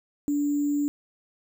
sine tone with sample-and-hold, 289.8 Hz, D4, 23 cents flat, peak -22 dBFS, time 0.28-0.88 s, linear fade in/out 0 ms, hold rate 7350 Hz, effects none

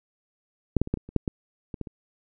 clicks, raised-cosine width 3 ms, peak -7 / -9 / -21 / -11 / -22 / -28 / -7 / -13 / -21 / -18 / -25 dBFS, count 11, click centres 0.767 / 0.816 / 0.874 / 0.94 / 0.973 / 1.09 / 1.163 / 1.278 / 1.742 / 1.813 / 1.872 s, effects none

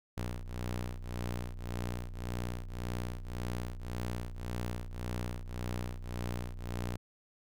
sawtooth ring-modulated tone, 60.2 Hz, B1, 44 cents flat, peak -29 dBFS, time 0.17-6.97 s, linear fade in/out 10 ms, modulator 31 Hz, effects none

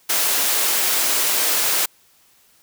white high-pass noise, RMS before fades -19 dBFS, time 0.09-1.86 s, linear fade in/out 10 ms, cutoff 340 Hz, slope 12 dB/octave, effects white hiss -56 dBFS RMS until 2.62 s

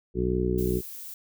harmonic tone, 61.74 Hz, B1, in tune, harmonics 1 / 2 / 3 / 4 / 5 / 6 / 7, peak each -30 / -33 / -30 / -37 / -34 / -27 / -33 dBFS, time 0.14-0.82 s, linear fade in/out 50 ms
violet noise, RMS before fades -40 dBFS, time 0.58-1.14 s, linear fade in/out 2 ms
effects none

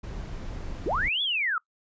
brown noise, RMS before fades -35 dBFS, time 0.03-1.09 s, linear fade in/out 10 ms
sine linear two-way sweep, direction up then down, 261.6 to 3479 to 1246 Hz, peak -24 dBFS, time 0.86-1.58 s, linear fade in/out 2 ms, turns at 1.22 s
effects noise-tail reverb RT60 0.1 s tail -22 dB re dry + resampled to 16000 Hz

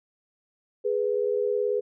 sine tone pair together, 415.3 / 493.9 Hz, G#4 / B4, 0 / 0 cents, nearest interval minor third, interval 300 cents, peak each -25 / -26 dBFS, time 0.84-1.81 s, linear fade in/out 20 ms, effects none

